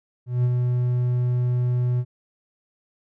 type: tone with ADSR envelope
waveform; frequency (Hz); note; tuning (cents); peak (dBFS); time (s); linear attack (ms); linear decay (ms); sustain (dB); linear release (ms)
triangle; 123.47; B2; 0; -14; 0.26-2.05; 180; 47; -3; 57
effects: none